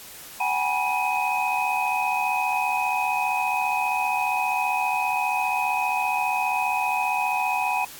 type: tone cluster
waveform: sine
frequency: 751 / 826 / 974 / 2514 Hz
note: F#5 / G#5 / B5 / D#7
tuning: +26 / -10 / -24 / +17 cents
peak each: -27 dBFS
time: 0.4-7.85 s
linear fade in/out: 5 ms
effects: white hiss -42 dBFS RMS until 7.99 s + AAC 64 kbps